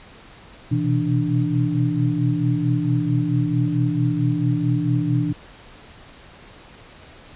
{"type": "tone cluster", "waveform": "sine", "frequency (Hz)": [123.4, 127.9, 164.3, 295.2], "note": ["B2", "C3", "E3", "D4"], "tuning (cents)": [-1, -39, -5, 9], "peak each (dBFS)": -23, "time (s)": [0.71, 5.33], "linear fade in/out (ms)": 10, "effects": ["pink hiss -45 dBFS RMS until 7.35 s", "resampled to 8000 Hz"]}